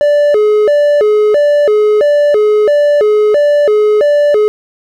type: tone with vibrato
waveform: triangle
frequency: 497.5 Hz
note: B4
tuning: 13 cents sharp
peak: -4 dBFS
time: 0.01-4.48 s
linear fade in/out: 0 ms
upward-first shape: square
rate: 1.5 Hz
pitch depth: 280 cents each way
effects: none